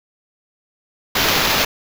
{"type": "noise with sample-and-hold", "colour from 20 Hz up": "blue", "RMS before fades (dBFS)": -17, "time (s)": [1.15, 1.65], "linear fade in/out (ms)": 5, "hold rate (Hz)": 8820, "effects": []}